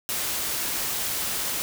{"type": "noise", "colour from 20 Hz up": "white", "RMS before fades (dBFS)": -28, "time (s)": [0.09, 1.62], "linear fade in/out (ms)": 0, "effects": []}